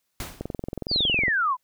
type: noise with exponential decay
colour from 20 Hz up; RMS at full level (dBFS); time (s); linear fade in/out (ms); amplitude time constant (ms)
pink; -30; 0.2-0.55; 2; 75
type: click train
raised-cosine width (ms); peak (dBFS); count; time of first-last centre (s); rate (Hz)
2; -17; 20; 0.41-1.282; 21.8
type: exponential sweep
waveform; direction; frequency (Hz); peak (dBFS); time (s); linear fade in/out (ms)
sine; down; 4978 to 964; -20; 0.88-1.57; 50
effects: white hiss -75 dBFS RMS until 1.63 s